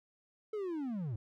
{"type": "linear sweep", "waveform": "triangle", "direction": "down", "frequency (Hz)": [440, 98.8], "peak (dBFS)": -33, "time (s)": [0.53, 1.16], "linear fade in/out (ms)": 5, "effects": []}